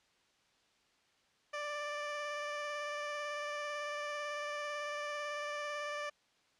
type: tone with vibrato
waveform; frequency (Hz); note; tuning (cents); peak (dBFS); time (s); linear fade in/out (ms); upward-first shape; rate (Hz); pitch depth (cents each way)
15% pulse; 589; D5; +5; -31; 1.53-6.1; 10; sine; 18; 15
effects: white hiss -71 dBFS RMS until 6.59 s + low-pass 5000 Hz 12 dB/octave